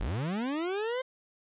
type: linear sweep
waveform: 40% pulse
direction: up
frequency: 34.46 to 526 Hz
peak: -29 dBFS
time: 0-1.02 s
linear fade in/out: 10 ms
effects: resampled to 8000 Hz + 11-bit